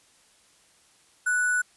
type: tone with sample-and-hold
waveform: sine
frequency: 1480 Hz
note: F#6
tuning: in tune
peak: -21 dBFS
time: 1.26-1.62 s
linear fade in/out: 10 ms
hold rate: 8820 Hz
effects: white hiss -60 dBFS RMS until 1.76 s + resampled to 24000 Hz